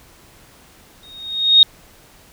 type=tone with exponential growth; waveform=sine; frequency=3725 Hz; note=A#7; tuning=2 cents flat; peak=-3 dBFS; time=1.03-1.63 s; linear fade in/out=1 ms; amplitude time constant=130 ms; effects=pink hiss -48 dBFS RMS until 2.32 s